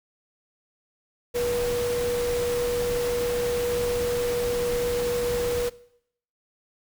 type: tone in noise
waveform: sine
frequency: 483.3 Hz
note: B4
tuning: 38 cents flat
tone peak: -23 dBFS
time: 1.34-5.7 s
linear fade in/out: 20 ms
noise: pink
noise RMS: -33 dBFS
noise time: 1.34-5.7 s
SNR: +7 dB
effects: noise-tail reverb RT60 0.7 s tail -20 dB re dry